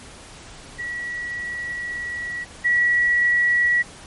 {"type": "tone pair in turn", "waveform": "sine", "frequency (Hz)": [1932, 1932], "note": ["B6", "B6"], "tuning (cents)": [-39, -39], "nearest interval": "unison", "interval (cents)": 0, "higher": "neither", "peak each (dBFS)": [-26, -15], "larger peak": "second", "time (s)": [[0.78, 2.45], [2.64, 3.83]], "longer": "first", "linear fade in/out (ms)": 20, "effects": ["pink hiss -42 dBFS RMS until 4.06 s", "MP3 48 kbps"]}